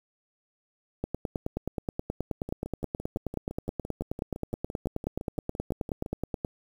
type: two click trains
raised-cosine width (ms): 2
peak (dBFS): -16 / -23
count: 52 / 22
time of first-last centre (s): 1.04-6.448 / 2.49-6.061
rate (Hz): 9.43 / 5.88
effects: 8-bit